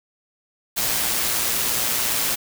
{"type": "noise with amplitude modulation", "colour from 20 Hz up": "white", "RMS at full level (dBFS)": -21, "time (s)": [0.76, 2.36], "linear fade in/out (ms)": 20, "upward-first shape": "sine", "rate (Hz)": 117, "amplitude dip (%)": 30, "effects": []}